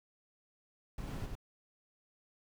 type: noise with echo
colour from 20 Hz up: brown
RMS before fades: -41 dBFS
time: 0.98-1.26 s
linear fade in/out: 2 ms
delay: 93 ms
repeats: 1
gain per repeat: -2 dB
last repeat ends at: 1.353 s
effects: none